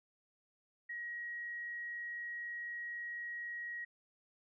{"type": "tone", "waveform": "sine", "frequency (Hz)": 1898, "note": "A#6", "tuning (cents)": 31, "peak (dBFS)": -40, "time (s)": [0.89, 3.85], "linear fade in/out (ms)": 10, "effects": []}